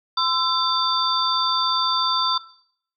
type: tone cluster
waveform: sine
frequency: 1030 / 1335 / 3567 / 4644 Hz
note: C6 / E6 / A7 / D8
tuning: -28 / +22 / +23 / -20 cents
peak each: -24 dBFS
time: 0.17-2.38 s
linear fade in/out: 5 ms
effects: noise-tail reverb RT60 0.6 s tail -17 dB re dry